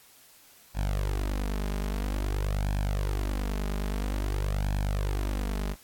sawtooth tone with flanger, 49.54 Hz, G1, 19 cents sharp, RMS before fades -29 dBFS, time 0.74-5.76 s, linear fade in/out 50 ms, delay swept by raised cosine 1.2 to 4.9 ms, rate 0.5 Hz, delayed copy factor +0.8, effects white hiss -56 dBFS RMS until 5.83 s + AAC 64 kbps

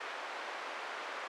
white band-pass noise, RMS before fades -42 dBFS, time 0-1.28 s, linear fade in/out 10 ms, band 480 to 1600 Hz, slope 12 dB/octave, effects high-pass 300 Hz 12 dB/octave + low-pass 8000 Hz 12 dB/octave

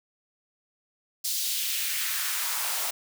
white noise with high-pass filter sweep, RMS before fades -29 dBFS, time 1.24-2.91 s, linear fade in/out 10 ms, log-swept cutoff 4700 to 640 Hz, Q 1.5, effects none

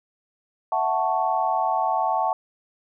sine chord, F# minor seventh, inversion third, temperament equal, 659.3 / 740 / 880 / 1108.7 Hz, E5 / F#5 / A5 / C#6, 0 / 0 / 0 / 0 cents, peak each -28 / -24 / -24 / -28 dBFS, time 0.72-2.33 s, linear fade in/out 2 ms, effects none

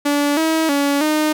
sawtooth tone with pitch steps, 288.6 / 320.7 / 283.2 / 306.6 Hz, D4 / E4 / C#4 / D#4, -30 / -48 / +37 / -25 cents, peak -11 dBFS, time 0.05-1.33 s, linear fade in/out 10 ms, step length 320 ms, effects none

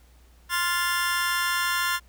sawtooth chord, F major, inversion second, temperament just, 1047.7 / 1396.9 / 1746.1 Hz, C6 / F6 / A6, +2 / 0 / -14 cents, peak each -24 dBFS, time 0.49-2 s, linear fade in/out 50 ms, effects added 60 Hz sine -52 dBFS peak until 2.08 s + pink hiss -61 dBFS RMS until 2.08 s

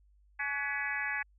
harmonic tone with a mistuned harmonic, 282.1 Hz, C#4, 30 cents sharp, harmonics 3 / 4 / 5 / 6 / 7 / 8 / 9, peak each -42 / -46 / -43 / -35 / -37 / -40 / -44 dBFS, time 0.39-1.23 s, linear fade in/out 10 ms, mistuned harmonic 5, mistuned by +89 cents, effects added 50 Hz sine -61 dBFS peak until 1.38 s

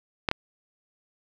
clicks, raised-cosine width 0.3 ms, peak -7 dBFS, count 2, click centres 0.288 / 0.314 s, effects none

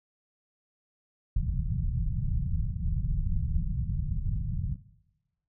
pink low-pass noise, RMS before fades -29 dBFS, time 1.36-4.76 s, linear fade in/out 5 ms, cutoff 170 Hz, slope 48 dB/octave, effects noise-tail reverb RT60 1.0 s tail -18 dB re dry

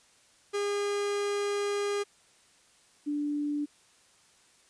45% pulse / sine tone pair in turn, 407 / 293 Hz, G#4 / D4, -35 / -4 cents, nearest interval tritone, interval 569 cents, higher first, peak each -28 dBFS, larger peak neither, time 0.53-2.04 / 3.06-3.66 s, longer first, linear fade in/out 20 ms, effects white hiss -62 dBFS RMS until 4.69 s + resampled to 22050 Hz

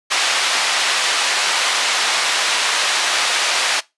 white band-pass noise, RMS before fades -18 dBFS, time 0.1-3.81 s, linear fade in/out 20 ms, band 700 to 4500 Hz, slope 12 dB/octave, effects noise-tail reverb RT60 0.2 s tail -20 dB re dry + resampled to 24000 Hz

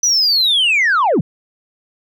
sine linear sweep, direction down, 6000 to 113.6 Hz, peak -9 dBFS, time 0.03-1.21 s, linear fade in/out 5 ms, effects tanh soft clip ceiling -9 dBFS

